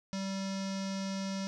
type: tone with low-pass filter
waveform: square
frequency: 193.8 Hz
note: G3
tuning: 20 cents flat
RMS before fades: -36 dBFS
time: 0.13-1.47 s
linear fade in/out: 0 ms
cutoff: 5600 Hz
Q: 3.5
effects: none